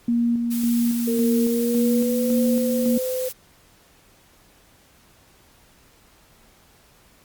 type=tone with tremolo; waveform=sine; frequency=235.9 Hz; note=A#3; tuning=21 cents sharp; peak=-17 dBFS; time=0.08-2.98 s; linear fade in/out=5 ms; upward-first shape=square; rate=1.8 Hz; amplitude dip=35%
type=noise; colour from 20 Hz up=blue; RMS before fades=-33 dBFS; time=0.5-3.33 s; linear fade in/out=20 ms
type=tone with pitch glide; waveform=sine; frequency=460 to 510.4 Hz; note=A#4 to C5; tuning=-23 to -43 cents; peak=-23 dBFS; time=1.07-3.29 s; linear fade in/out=10 ms; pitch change=+180 cents; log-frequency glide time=1.39-2.39 s
effects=pink hiss -55 dBFS RMS until 7.24 s + Opus 48 kbps